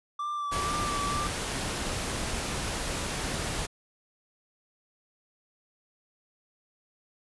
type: tone with vibrato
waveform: triangle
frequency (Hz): 1169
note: D6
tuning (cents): -8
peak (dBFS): -28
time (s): 0.19-1.27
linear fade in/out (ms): 5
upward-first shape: sine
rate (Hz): 2.1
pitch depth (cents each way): 26
type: noise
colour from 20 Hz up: pink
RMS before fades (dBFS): -32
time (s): 0.51-3.67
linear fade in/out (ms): 20
effects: resampled to 24000 Hz